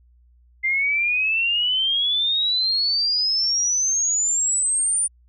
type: exponential sweep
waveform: sine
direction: up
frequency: 2080 to 9397 Hz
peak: -18 dBFS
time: 0.63-5.08 s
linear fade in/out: 20 ms
effects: added 60 Hz sine -52 dBFS peak until 5.28 s